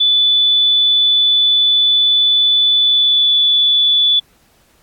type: tone with pitch glide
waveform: sine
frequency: 3480 to 3458 Hz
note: A7 to A7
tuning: -20 to -31 cents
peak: -9 dBFS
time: 0-4.2 s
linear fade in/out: 10 ms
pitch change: -11 cents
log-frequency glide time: 2.79-3.33 s
effects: pink hiss -54 dBFS RMS until 4.82 s + AAC 64 kbps